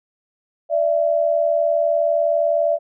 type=tone pair together; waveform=sine; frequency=588 / 667.9 Hz; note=D5 / E5; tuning=+2 / +23 cents; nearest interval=major second; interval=221 cents; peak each=-18 dBFS; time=0.69-2.79 s; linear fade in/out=50 ms; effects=none